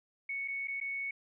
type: tone with dropouts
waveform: sine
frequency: 2217 Hz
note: C#7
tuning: in tune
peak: -34 dBFS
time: 0.29-1.11 s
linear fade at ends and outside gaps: 5 ms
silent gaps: 0.478-0.482 / 0.674-0.681 / 0.802-0.811 s
effects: none